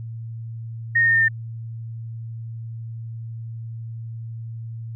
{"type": "tone with pitch steps", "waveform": "sine", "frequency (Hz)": [1854, 1841.2, 1828.5, 1815.8, 1803.3], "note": ["A#6", "A#6", "A#6", "A#6", "A6"], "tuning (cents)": [-10, -22, -34, -46, 42], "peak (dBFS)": -14, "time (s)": [0.95, 1.285], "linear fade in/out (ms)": 10, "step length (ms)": 67, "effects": ["added 114 Hz sine -30 dBFS peak until 4.95 s"]}